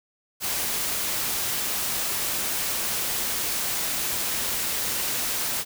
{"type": "noise", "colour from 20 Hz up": "white", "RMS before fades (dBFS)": -27, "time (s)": [0.4, 5.65], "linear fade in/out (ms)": 50, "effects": []}